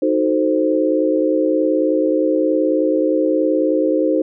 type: chord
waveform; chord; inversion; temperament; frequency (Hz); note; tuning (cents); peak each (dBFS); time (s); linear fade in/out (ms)
sine; D# diminished seventh; none; equal; 311.1 / 370 / 440 / 523.3; D#4 / F#4 / A4 / C5; 0 / 0 / 0 / 0; -17 / -22 / -22 / -18; 0.02-4.22; 5
effects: none